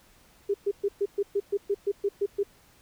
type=tone bursts; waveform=sine; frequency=402.3 Hz; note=G4; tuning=45 cents sharp; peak=-22 dBFS; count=12; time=0.49-2.434 s; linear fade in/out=10 ms; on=52 ms; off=120 ms; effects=pink hiss -59 dBFS RMS until 2.81 s